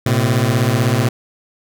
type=beating tone pair; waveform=sawtooth; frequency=112.1 / 128.1 Hz; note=A2 / C3; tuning=+33 / -36 cents; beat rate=16 Hz; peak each=-12 dBFS; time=0.06-1.09 s; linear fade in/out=5 ms; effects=none